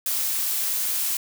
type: noise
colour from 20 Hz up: blue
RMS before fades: -25 dBFS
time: 0.06-1.17 s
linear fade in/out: 2 ms
effects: none